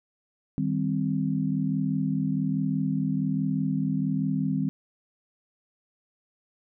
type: chord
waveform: sine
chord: C minor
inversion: first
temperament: equal with one note detuned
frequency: 155.56 / 196.79 / 261.6 Hz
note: Eb3 / G3 / C4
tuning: 0 / +7 / 0 cents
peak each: -28 dBFS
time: 0.58-4.69 s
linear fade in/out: 0 ms
effects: none